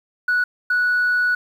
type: tone pair in turn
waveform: sine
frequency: 1472 / 1472 Hz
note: F#6 / F#6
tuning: -9 / -9 cents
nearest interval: unison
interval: 0 cents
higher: neither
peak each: -14 dBFS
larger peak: neither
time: 0.28-0.44 / 0.7-1.35 s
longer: second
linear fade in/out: 5 ms
effects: tanh soft clip ceiling -13 dBFS + 8-bit